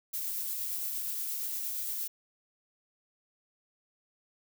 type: noise with tremolo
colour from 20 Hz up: violet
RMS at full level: -34 dBFS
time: 0.13-2.08 s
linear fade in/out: 10 ms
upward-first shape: triangle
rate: 8.6 Hz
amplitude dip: 25%
effects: none